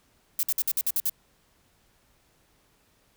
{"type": "noise bursts", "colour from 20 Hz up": "violet", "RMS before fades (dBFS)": -25, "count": 8, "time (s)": [0.39, 1.096], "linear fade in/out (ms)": 2, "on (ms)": 41, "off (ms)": 54, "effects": ["pink hiss -65 dBFS RMS until 3.16 s"]}